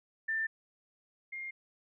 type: tone pair in turn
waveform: sine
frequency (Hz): 1784 / 2122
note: A6 / C7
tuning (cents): +23 / +24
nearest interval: minor third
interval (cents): 301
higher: second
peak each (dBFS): -30 / -38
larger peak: first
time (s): 0.28-0.47 / 1.32-1.51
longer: neither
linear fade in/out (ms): 10
effects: none